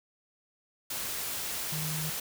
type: tone in noise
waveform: sine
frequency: 155.4 Hz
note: D#3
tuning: 2 cents flat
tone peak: -34 dBFS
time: 1.72-2.1 s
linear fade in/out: 5 ms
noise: white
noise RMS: -35 dBFS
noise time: 0.9-2.2 s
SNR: -2 dB
effects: none